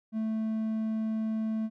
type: tone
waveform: triangle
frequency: 220 Hz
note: A3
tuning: in tune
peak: -26 dBFS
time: 0.12-1.7 s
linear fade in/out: 50 ms
effects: none